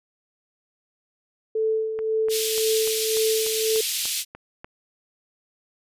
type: tone with tremolo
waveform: sine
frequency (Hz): 440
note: A4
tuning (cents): 0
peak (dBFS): -19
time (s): 1.55-3.81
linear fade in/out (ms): 5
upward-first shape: sine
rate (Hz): 1.9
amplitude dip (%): 55
type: click train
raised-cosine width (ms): 0.5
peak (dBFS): -23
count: 10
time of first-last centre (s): 1.99-4.645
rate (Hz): 3.39
type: high-pass noise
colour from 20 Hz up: pink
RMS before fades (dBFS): -26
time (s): 2.29-4.25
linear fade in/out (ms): 50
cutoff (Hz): 2900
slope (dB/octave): 24
effects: resampled to 32000 Hz